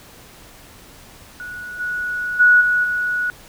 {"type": "tone with level steps", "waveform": "sine", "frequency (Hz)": 1465, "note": "F#6", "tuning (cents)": -18, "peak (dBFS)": [-29, -21, -8, -14, -18], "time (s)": [1.4, 3.3], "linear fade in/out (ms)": 0, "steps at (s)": [1.79, 2.39, 2.6, 2.83], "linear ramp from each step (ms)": 20, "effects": ["pink hiss -44 dBFS RMS until 3.48 s"]}